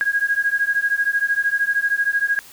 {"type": "beating tone pair", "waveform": "sine", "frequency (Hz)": [1634, 1647], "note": ["G#6", "G#6"], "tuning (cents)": [-29, -15], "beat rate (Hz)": 13, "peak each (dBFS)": -20, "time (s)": [0.01, 2.39], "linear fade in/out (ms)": 0, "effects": ["white hiss -44 dBFS RMS until 2.52 s"]}